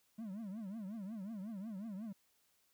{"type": "tone with vibrato", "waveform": "triangle", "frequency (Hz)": 207.3, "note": "G#3", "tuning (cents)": -3, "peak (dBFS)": -40, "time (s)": [0.18, 2.13], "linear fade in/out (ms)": 10, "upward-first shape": "triangle", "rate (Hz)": 5.5, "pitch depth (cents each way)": 230, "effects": ["white hiss -75 dBFS RMS until 2.73 s"]}